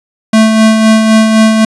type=tone with tremolo; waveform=square; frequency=220 Hz; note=A3; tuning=in tune; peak=-3 dBFS; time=0.33-1.65 s; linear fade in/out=5 ms; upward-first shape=sine; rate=3.9 Hz; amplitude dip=40%; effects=resampled to 24000 Hz